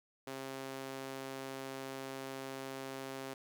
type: tone with high-pass filter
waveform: sawtooth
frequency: 134.1 Hz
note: C3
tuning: 43 cents sharp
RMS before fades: -44 dBFS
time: 0.27-3.34 s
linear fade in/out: 5 ms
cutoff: 340 Hz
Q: 0.97
effects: none